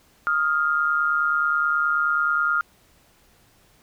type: tone pair together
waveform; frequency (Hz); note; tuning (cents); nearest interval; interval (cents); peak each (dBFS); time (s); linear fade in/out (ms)
sine; 1253 / 1402.4; D#6 / F6; +12 / +7; major second; 195; -24 / -20; 0.27-2.61; 0
effects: pink hiss -58 dBFS RMS until 3.82 s